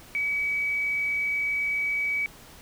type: tone with frequency modulation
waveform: sine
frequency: 2277 Hz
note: C#7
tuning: 46 cents sharp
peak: -24 dBFS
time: 0.15-2.26 s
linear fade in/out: 0 ms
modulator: 46.6 Hz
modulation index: 0.27
effects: pink hiss -49 dBFS RMS until 2.61 s